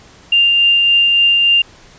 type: tone with tremolo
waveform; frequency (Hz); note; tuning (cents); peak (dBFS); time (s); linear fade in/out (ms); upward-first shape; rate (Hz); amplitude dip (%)
sine; 2794; F7; 0; -7; 0.32-1.62; 5; triangle; 3.5; 25
effects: pink hiss -43 dBFS RMS until 1.98 s + resampled to 16000 Hz